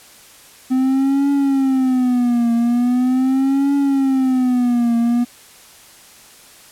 triangle tone with vibrato, 256.2 Hz, C4, 36 cents flat, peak -11 dBFS, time 0.7-5.25 s, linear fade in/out 20 ms, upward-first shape triangle, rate 0.41 Hz, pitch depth 170 cents each way, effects white hiss -44 dBFS RMS until 6.71 s + low-pass 12000 Hz 12 dB/octave

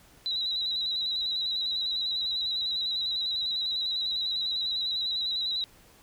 sine tone with vibrato, 3924 Hz, B7, 12 cents flat, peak -27 dBFS, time 0.26-5.64 s, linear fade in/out 0 ms, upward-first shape square, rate 10 Hz, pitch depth 35 cents each way, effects pink hiss -57 dBFS RMS until 6.02 s

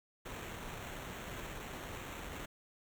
pink noise with sample-and-hold, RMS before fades -45 dBFS, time 0.25-2.46 s, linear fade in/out 10 ms, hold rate 4900 Hz, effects none

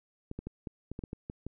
clicks, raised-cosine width 3 ms, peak -25 dBFS, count 10, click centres 0.314 / 0.39 / 0.47 / 0.672 / 0.916 / 0.991 / 1.038 / 1.131 / 1.299 / 1.466 s, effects none

